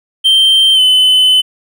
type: tone with pitch glide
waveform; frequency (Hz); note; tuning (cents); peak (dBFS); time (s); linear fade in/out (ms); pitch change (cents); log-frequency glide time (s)
triangle; 3136 to 3029; G7 to F#7; 0 to +40; -4; 0.24-1.42; 20; -60; 0.74-0.8
effects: none